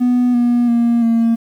triangle tone with pitch steps, 246.6 / 240.8 / 235.2 / 229.7 Hz, B3 / B3 / A#3 / A#3, -2 / -44 / +16 / -25 cents, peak -8 dBFS, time 0-1.36 s, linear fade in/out 20 ms, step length 340 ms, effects tanh soft clip ceiling -5 dBFS + 8-bit

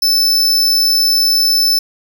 45% pulse tone, 5274 Hz, E8, in tune, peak -10 dBFS, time 0.02-1.79 s, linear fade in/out 5 ms, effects none

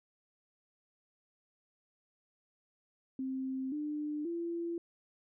sine tone with pitch steps, 263.2 / 298.9 / 339.4 Hz, C4 / D4 / F4, +10 / +31 / -49 cents, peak -34 dBFS, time 3.19-4.78 s, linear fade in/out 2 ms, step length 530 ms, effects none

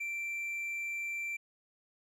triangle tone, 2349 Hz, D7, in tune, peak -33 dBFS, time 0-1.37 s, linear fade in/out 10 ms, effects none

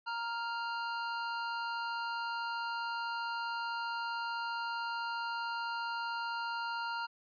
square tone pair together, 932.3 / 1396.9 Hz, A#5 / F6, 0 / 0 cents, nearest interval perfect fifth, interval 700 cents, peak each -38 / -39 dBFS, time 0.06-7.07 s, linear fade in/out 20 ms, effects resampled to 11025 Hz

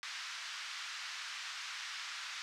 pink band-pass noise, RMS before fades -44 dBFS, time 0.03-2.42 s, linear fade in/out 0 ms, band 1300 to 6000 Hz, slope 24 dB/octave, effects none

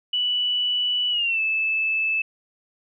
sine tone with pitch glide, 2960 to 2622 Hz, F#7 to E7, 0 to -10 cents, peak -20 dBFS, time 0.13-2.22 s, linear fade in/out 5 ms, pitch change -210 cents, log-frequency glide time 1.1-1.4 s, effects none

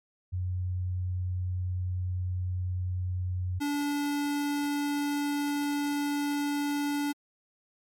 sine / square tone pair in turn, 91 / 288.9 Hz, F#2 / D4, -28 / -28 cents, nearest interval octave + minor sixth, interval 2000 cents, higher second, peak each -28 dBFS, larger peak neither, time 0.32-3.6 / 3.6-7.13 s, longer second, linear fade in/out 20 ms, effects MP3 64 kbps

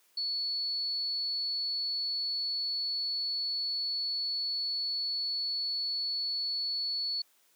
sine tone, 4420 Hz, C#8, 6 cents flat, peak -30 dBFS, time 0.17-7.22 s, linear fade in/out 5 ms, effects white hiss -67 dBFS RMS until 7.55 s + high-pass 300 Hz 12 dB/octave

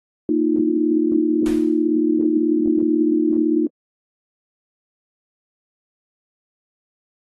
sine chord, Bb suspended fourth, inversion none, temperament equal, 233.1 / 311.1 / 349.2 Hz, Bb3 / Eb4 / F4, 0 / 0 / 0 cents, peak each -23 / -17 / -21 dBFS, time 0.29-3.67 s, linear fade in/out 2 ms
pink noise with exponential decay, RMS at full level -31 dBFS, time 1.46-1.87 s, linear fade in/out 0 ms, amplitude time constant 87 ms
clicks, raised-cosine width 2 ms, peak -24 dBFS, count 2, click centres 2.659 / 2.676 s
effects AAC 32 kbps

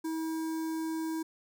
square tone with notch filter, 321.4 Hz, E4, 44 cents flat, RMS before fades -34 dBFS, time 0.04-1.23 s, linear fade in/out 10 ms, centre 2800 Hz, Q 0.6, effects none

